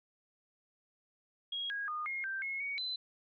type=tone with pitch steps; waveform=sine; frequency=3289 / 1641 / 1224 / 2144 / 1568 / 2171 / 2241 / 4032 Hz; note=G#7 / G#6 / D#6 / C7 / G6 / C#7 / C#7 / B7; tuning=-18 / -21 / -29 / +42 / 0 / -37 / +18 / +35 cents; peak=-35 dBFS; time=1.52-2.96 s; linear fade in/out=5 ms; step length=180 ms; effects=none